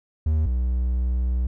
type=tone pair in turn; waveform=triangle; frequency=77.78 / 61.86 Hz; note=D#2 / B1; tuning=0 / +3 cents; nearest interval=major third; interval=397 cents; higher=first; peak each=-16 / -18 dBFS; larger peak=first; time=0.26-0.46 / 0.46-1.47 s; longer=second; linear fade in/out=5 ms; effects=none